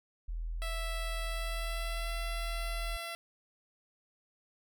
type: tone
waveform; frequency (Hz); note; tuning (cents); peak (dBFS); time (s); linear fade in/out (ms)
sine; 41.2; E1; 0; -34; 0.28-2.97; 10
type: tone with pitch glide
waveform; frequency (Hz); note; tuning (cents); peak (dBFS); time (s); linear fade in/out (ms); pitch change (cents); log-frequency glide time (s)
10% pulse; 659.3 to 675.1; E5 to E5; 0 to +41; -30; 0.62-3.15; 0; +41; 1.24-2.16
effects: none